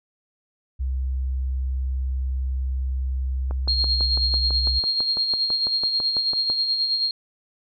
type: tone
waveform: sine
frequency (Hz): 65.1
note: C2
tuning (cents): -8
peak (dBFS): -22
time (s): 0.79-4.8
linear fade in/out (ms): 20
type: click train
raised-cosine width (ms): 1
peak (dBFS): -20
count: 19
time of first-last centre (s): 3.51-6.5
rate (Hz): 6.02
type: tone with tremolo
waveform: sine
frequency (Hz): 4238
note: C8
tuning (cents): +21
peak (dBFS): -18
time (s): 3.68-7.11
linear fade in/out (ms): 2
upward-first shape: sine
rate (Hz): 9.3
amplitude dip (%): 45
effects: none